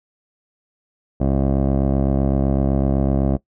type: tone with low-pass filter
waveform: 15% pulse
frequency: 67.9 Hz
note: C#2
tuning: 35 cents flat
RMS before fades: -18 dBFS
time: 1.2-3.37 s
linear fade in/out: 10 ms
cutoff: 520 Hz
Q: 2.2
effects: noise-tail reverb RT60 0.1 s tail -19 dB re dry